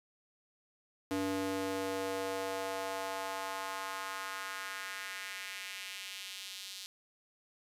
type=tone with high-pass filter sweep; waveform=square; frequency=96.1 Hz; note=G2; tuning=34 cents flat; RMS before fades=-39 dBFS; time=1.11-6.86 s; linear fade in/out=0 ms; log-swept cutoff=290 to 3900 Hz; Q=1.8; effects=resampled to 32000 Hz + 10-bit